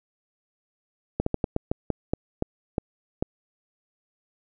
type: slowing click train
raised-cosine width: 2 ms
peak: -10 dBFS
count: 11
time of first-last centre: 1.2-3.225 s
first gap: 64 ms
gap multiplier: 1.24
effects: none